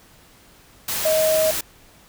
sine tone in noise, 630 Hz, D#5, 21 cents sharp, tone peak -16 dBFS, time 1.05-1.51 s, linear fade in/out 5 ms, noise white, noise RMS -25 dBFS, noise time 0.88-1.61 s, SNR +6 dB, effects pink hiss -51 dBFS RMS until 2.08 s

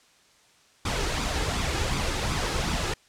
pink noise with flanger, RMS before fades -27 dBFS, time 0.85-2.94 s, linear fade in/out 5 ms, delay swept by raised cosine 0.82 to 2.42 ms, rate 2.7 Hz, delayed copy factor +0.5, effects white hiss -59 dBFS RMS until 3.08 s + low-pass 7000 Hz 12 dB/octave

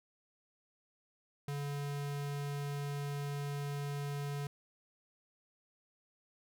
square tone, 143 Hz, D3, 46 cents flat, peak -37 dBFS, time 1.48-4.47 s, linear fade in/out 2 ms, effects none

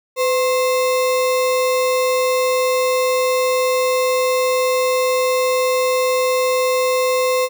sine tone with sample-and-hold, 507 Hz, B4, 45 cents sharp, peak -14 dBFS, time 0.16-7.49 s, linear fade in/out 50 ms, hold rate 1575 Hz, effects none

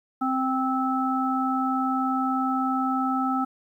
harmonic tone, 261.6 Hz, C4, in tune, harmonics 1 / 3 / 5, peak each -25 / -28 / -27 dBFS, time 0.21-3.45 s, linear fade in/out 10 ms, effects 10-bit

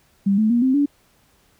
sine tone with pitch steps, 197.8 / 217 / 238 / 261 / 286.3 Hz, G3 / A3 / A#3 / C4 / D4, +16 / -24 / +36 / -4 / -44 cents, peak -14 dBFS, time 0.26-0.86 s, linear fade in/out 10 ms, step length 120 ms, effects pink hiss -59 dBFS RMS until 1.59 s

